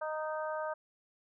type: harmonic tone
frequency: 310 Hz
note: D#4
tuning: 6 cents flat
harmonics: 2 / 3 / 4 / 5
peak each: -36 / -40 / -42 / -44 dBFS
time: 0.01-0.74 s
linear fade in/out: 10 ms
effects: none